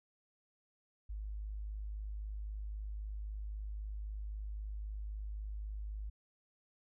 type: tone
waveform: sine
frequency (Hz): 51.9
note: G#1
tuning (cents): 0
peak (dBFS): -39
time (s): 1.09-6.1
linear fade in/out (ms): 10
effects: none